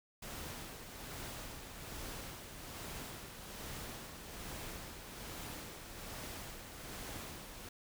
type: noise with tremolo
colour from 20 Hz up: pink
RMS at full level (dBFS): -45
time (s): 0.22-7.69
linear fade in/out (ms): 5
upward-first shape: sine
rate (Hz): 1.2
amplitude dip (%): 45
effects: none